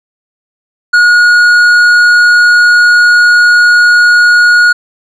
sine tone with tanh clipping, 1445 Hz, F#6, 41 cents flat, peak -4 dBFS, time 0.93-4.73 s, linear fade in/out 10 ms, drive 8 dB, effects none

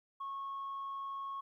sine tone, 1097 Hz, C#6, 18 cents flat, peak -37 dBFS, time 0.2-1.41 s, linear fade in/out 10 ms, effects tanh soft clip ceiling -36 dBFS + 13-bit

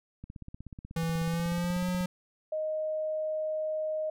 click train, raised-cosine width 5 ms, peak -30 dBFS, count 30, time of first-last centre 0.24-2.008 s, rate 16.4 Hz
square tone with pitch glide, 164.81 to 180.77 Hz, E3 to F#3, 0 to -40 cents, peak -29 dBFS, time 0.96-2.06 s, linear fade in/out 5 ms, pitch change +160 cents, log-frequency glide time 1.23-1.86 s
sine tone, 622.3 Hz, D#5, in tune, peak -29 dBFS, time 2.52-4.1 s, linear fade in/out 5 ms
effects none

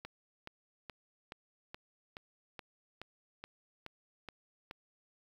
click train, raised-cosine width 0.3 ms, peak -28 dBFS, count 12, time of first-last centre 0.05-4.711 s, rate 2.36 Hz, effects 9-bit

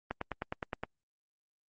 click train, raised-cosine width 0.5 ms, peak -19 dBFS, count 8, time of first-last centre 0.11-0.835 s, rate 9.65 Hz, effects Opus 24 kbps

